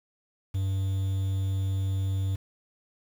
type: tone with quantisation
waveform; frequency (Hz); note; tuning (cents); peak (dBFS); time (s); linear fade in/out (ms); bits
triangle; 96.3; G2; -30; -23; 0.54-2.36; 10; 8
effects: none